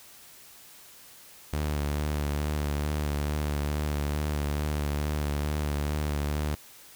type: tone with vibrato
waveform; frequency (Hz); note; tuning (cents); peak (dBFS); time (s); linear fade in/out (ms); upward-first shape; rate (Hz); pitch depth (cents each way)
sawtooth; 73.9; D2; +11; -23; 1.53-6.55; 0; sine; 2.3; 32
effects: white hiss -51 dBFS RMS until 6.95 s